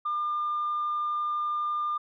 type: tone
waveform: sine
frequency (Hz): 1202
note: D6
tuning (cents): +40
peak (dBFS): -25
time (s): 0.05-1.98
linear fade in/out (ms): 10
effects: tanh soft clip ceiling -23 dBFS